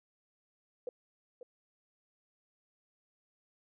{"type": "tone with echo", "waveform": "sine", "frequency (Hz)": 493.9, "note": "B4", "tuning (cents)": 0, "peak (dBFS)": -35, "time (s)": [0.87, 0.89], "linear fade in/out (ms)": 2, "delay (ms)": 540, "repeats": 1, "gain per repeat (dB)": -10, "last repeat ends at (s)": 1.43, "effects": []}